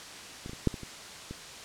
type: clicks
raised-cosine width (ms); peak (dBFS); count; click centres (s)
3; -27 / -27 / -29 / -10 / -25 / -28 / -25; 7; 0.461 / 0.495 / 0.533 / 0.673 / 0.742 / 0.833 / 1.31
effects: white hiss -44 dBFS RMS until 1.64 s + low-pass 7000 Hz 12 dB/octave